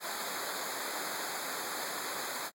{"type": "noise with comb filter", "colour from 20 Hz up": "pink", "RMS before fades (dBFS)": -38, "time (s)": [0, 2.51], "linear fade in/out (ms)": 50, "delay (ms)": 0.35, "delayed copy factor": -1, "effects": ["high-pass 200 Hz 12 dB/octave", "AAC 64 kbps"]}